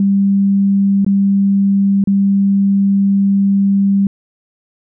sine tone with dropouts, 197.6 Hz, G3, 14 cents sharp, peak -9 dBFS, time 0-4.07 s, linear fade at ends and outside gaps 2 ms, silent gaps 1.047-1.064 / 2.04-2.073 s, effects none

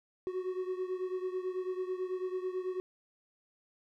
triangle beating tone pair, 367.6 / 376.7 Hz, F#4 / F#4, -11 / +31 cents, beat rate 9.1 Hz, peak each -33 / -37 dBFS, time 0.27-2.8 s, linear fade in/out 0 ms, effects none

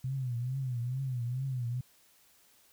sine tone with vibrato, 126.7 Hz, B2, 45 cents sharp, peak -31 dBFS, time 0.04-1.81 s, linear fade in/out 5 ms, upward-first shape triangle, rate 2.3 Hz, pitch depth 140 cents each way, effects white hiss -64 dBFS RMS until 2.72 s

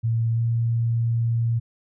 sine tone with pitch glide, 114.5 to 116.1 Hz, A#2 to A#2, -31 to -7 cents, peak -19 dBFS, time 0.03-1.6 s, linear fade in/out 20 ms, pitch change +24 cents, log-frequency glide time 0.34-0.4 s, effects none

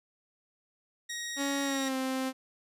15% pulse tone, 1886 Hz, A#6, 20 cents sharp, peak -29 dBFS, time 1.09-1.89 s, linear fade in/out 10 ms
sawtooth tone with pitch glide, 279.3 to 262.1 Hz, C#4 to C4, +13 to +3 cents, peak -26 dBFS, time 1.36-2.33 s, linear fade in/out 50 ms, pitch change -110 cents, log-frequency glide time 1.63-1.96 s
effects resampled to 32000 Hz

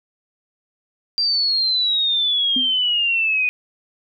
sine exponential sweep, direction down, 4739 to 2468 Hz, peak -16 dBFS, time 1.18-3.49 s, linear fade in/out 0 ms
sine tone with exponential decay, 253.2 Hz, B3, 43 cents sharp, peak -20 dBFS, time 2.56-2.78 s, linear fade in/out 5 ms, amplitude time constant 46 ms
effects none

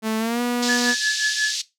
sawtooth tone with pitch glide, 220 to 242.7 Hz, A3 to B3, 0 to -30 cents, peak -17 dBFS, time 0.02-0.95 s, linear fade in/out 50 ms, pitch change +170 cents, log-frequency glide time 0.18-0.41 s
pink band-pass noise, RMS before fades -26 dBFS, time 0.62-1.62 s, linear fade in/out 10 ms, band 3700 to 6300 Hz, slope 24 dB/octave
sine tone with tremolo, 1715 Hz, A6, 45 cents flat, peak -15 dBFS, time 0.68-1.55 s, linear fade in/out 20 ms, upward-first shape triangle, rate 5.6 Hz, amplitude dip 95%
effects noise-tail reverb RT60 0.2 s tail -17 dB re dry

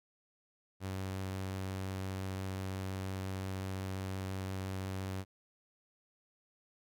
sawtooth tone with vibrato, 95.2 Hz, F#2, 50 cents sharp, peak -33 dBFS, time 0.8-5.25 s, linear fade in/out 50 ms, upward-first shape sine, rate 5.7 Hz, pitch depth 8 cents each way, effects none

